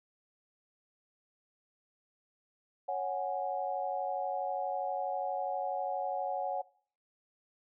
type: chord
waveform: sine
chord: C# suspended fourth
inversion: none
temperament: just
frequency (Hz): 554.4 / 739.2 / 831.5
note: C#5 / F#5 / G#5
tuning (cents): 0 / -2 / +2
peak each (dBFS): -37 / -34 / -38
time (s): 2.88-6.62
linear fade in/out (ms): 10
effects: noise-tail reverb RT60 0.5 s tail -21 dB re dry